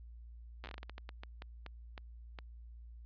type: slowing click train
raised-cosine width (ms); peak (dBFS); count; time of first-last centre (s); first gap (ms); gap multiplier
0.3; -30; 17; 0.64-2.388; 8; 1.3
effects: added 58 Hz sine -49 dBFS peak until 3.05 s + resampled to 11025 Hz